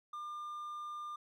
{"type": "tone", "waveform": "triangle", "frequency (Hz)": 1200, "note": "D6", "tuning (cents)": 37, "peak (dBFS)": -39, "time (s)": [0.13, 1.16], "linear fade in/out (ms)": 5, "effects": []}